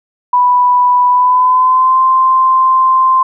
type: tone with pitch glide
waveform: sine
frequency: 987.8 to 1042.9 Hz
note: B5 to C6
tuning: 0 to -6 cents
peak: -6 dBFS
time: 0.33-3.23 s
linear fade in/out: 5 ms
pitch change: +94 cents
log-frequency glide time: 1.09-2 s
effects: none